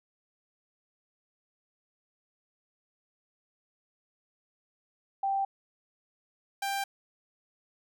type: tone pair in turn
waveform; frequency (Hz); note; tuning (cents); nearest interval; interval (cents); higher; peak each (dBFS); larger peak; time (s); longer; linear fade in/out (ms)
sine / sawtooth; 784 / 790.4; G5 / G5; 0 / +14; unison; 14; second; -26; neither; 5.23-5.45 / 6.62-6.84; neither; 5
effects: none